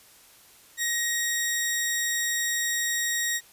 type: tone pair together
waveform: sawtooth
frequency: 1884 / 3768 Hz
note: A#6 / A#7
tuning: +18 / +18 cents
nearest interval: octave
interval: 1200 cents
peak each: -23 dBFS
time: 0.77-3.41 s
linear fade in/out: 50 ms
effects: white hiss -54 dBFS RMS until 3.52 s + resampled to 32000 Hz